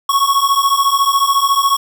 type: beating tone pair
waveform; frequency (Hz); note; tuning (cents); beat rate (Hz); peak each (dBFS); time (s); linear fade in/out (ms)
square; 1100 / 1114; C#6 / C#6; -14 / +8; 14; -15; 0.09-1.77; 5
effects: none